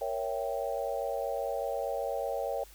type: chord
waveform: sine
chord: A# diminished seventh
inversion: none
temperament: equal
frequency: 466.2 / 554.4 / 659.3 / 784 Hz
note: A#4 / C#5 / E5 / G5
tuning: 0 / 0 / 0 / 0 cents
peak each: -37 / -34 / -37 / -37 dBFS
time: 0.01-2.64 s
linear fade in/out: 5 ms
effects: added 50 Hz sine -54 dBFS peak until 2.74 s + white hiss -56 dBFS RMS until 2.74 s